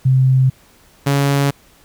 sine / sawtooth tone pair in turn, 130.81 / 140.42 Hz, C3 / C#3, 0 / +23 cents, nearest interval minor second, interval 123 cents, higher second, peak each -9 dBFS, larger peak neither, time 0.05-0.5 / 1.06-1.51 s, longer neither, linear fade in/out 10 ms, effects pink hiss -50 dBFS RMS until 1.84 s

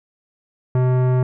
sine tone with tanh clipping, 127 Hz, B2, 49 cents sharp, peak -16 dBFS, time 0.75-1.23 s, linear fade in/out 2 ms, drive 17 dB, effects none

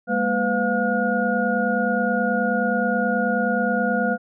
sine tone cluster, 203.3 / 232.7 / 503 / 703 / 1438 Hz, G#3 / A#3 / B4 / F5 / F#6, -37 / -3 / +32 / +11 / -50 cents, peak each -25 dBFS, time 0.07-4.18 s, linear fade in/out 50 ms, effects none

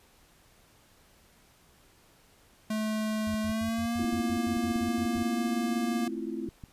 square tone with pitch glide, 216.3 to 235.9 Hz, A3 to A#3, -29 to +21 cents, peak -29 dBFS, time 2.7-6.08 s, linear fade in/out 5 ms, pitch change +150 cents, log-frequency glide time 3.43-3.97 s
sine tone bursts, 90 Hz, F#2, 47 cents flat, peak -37 dBFS, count 12, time 3.27-5.229 s, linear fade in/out 0 ms, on 78 ms, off 93 ms
clicks, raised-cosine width 5 ms, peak -30 dBFS, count 9, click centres 3.343 / 3.496 / 4.044 / 4.134 / 4.57 / 4.76 / 5.169 / 6.489 / 6.638 s
sine chord, F major seventh, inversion first, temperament equal, 220 / 261.6 / 329.6 / 349.2 Hz, A3 / C4 / E4 / F4, 0 / 0 / 0 / 0 cents, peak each -38 / -38 / -36 / -39 dBFS, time 3.99-6.49 s, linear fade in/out 5 ms
effects pink hiss -61 dBFS RMS until 6.72 s + resampled to 32000 Hz

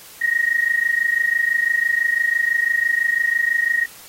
sine tone pair together, 1864.7 / 1890.7 Hz, A#6 / A#6, 0 / +24 cents, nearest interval unison, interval 24 cents, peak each -19 dBFS, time 0.21-3.86 s, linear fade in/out 10 ms, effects white hiss -42 dBFS RMS until 4.08 s + AAC 48 kbps

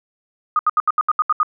sine tone bursts, 1236 Hz, D#6, 12 cents flat, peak -12 dBFS, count 9, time 0.56-1.431 s, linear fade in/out 2 ms, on 31 ms, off 74 ms, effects none

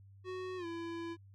square tone with pitch glide, 370 to 335.4 Hz, F#4 to E4, 0 to +30 cents, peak -40 dBFS, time 0.24-1.17 s, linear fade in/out 50 ms, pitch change -170 cents, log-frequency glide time 0.57-0.66 s, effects added 98 Hz sine -55 dBFS peak until 1.34 s + low-pass 4000 Hz 12 dB/octave

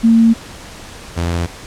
sine / sawtooth tone pair in turn, 227.6 / 85.48 Hz, A#3 / F2, -41 / -37 cents, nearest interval octave + perfect fourth, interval 1696 cents, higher first, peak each -6 / -12 dBFS, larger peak first, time 0.03-0.34 / 1.16-1.47 s, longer neither, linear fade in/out 20 ms, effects pink hiss -34 dBFS RMS until 1.66 s + low-pass 9000 Hz 12 dB/octave

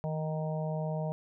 harmonic tone with a mistuned harmonic, 155.56 Hz, D#3, in tune, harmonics 1 / 3 / 4 / 5 / 6, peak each -32 / -42 / -37 / -44 / -46 dBFS, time 0.04-1.12 s, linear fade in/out 0 ms, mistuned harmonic 1, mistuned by +28 cents, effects none

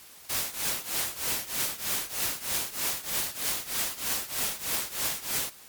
white noise with tremolo, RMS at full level -27 dBFS, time 0.29-5.5 s, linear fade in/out 10 ms, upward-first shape triangle, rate 3.2 Hz, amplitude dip 90%, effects white hiss -50 dBFS RMS until 5.68 s + MP3 96 kbps

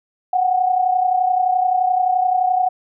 sine tone pair together, 733 / 764.6 Hz, F#5 / G5, -16 / -43 cents, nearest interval minor second, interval 73 cents, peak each -15 / -21 dBFS, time 0.33-2.69 s, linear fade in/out 5 ms, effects none

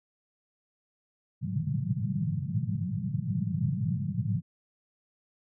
pink band-pass noise, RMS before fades -30 dBFS, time 1.41-4.42 s, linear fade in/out 50 ms, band 100 to 200 Hz, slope 96 dB/octave, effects none

